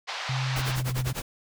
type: band-pass noise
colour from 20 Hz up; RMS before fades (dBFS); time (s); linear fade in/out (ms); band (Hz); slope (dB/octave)
pink; -34; 0.07-0.77; 20; 740 to 5200; 24
type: tone with pitch glide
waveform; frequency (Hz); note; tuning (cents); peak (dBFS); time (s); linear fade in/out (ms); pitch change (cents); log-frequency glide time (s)
sine; 130.81 to 127.01; C3 to B2; 0 to +49; -26; 0.29-1.13; 5; -51; 0.47-0.87
type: noise with tremolo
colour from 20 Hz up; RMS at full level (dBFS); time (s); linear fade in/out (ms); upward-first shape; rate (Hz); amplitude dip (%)
pink; -31; 0.56-1.22; 2; sine; 10; 95
effects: none